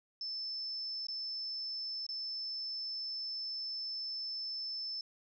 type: tone with dropouts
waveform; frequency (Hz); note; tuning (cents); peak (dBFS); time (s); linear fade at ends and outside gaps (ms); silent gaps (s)
sine; 5274; E8; 0; -37; 0.21-5.01; 2; 1.069-1.084 / 2.066-2.089
effects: none